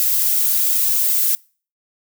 violet noise with flanger, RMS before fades -17 dBFS, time 0-1.35 s, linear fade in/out 0 ms, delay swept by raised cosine 1.7 to 2.8 ms, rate 2.7 Hz, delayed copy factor -0.7, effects noise-tail reverb RT60 0.4 s tail -25 dB re dry

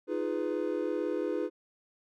triangle chord, F half-diminished seventh, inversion third, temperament equal with one note detuned, 311.1 / 349.2 / 415.3 / 497.9 Hz, Eb4 / F4 / Ab4 / Cb5, 0 / 0 / 0 / +14 cents, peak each -33 dBFS, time 0.07-1.5 s, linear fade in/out 50 ms, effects none

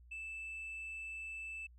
sine tone, 2637 Hz, E7, in tune, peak -40 dBFS, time 0.11-1.67 s, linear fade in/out 10 ms, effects tanh soft clip ceiling -41 dBFS + added 60 Hz sine -57 dBFS peak until 1.78 s

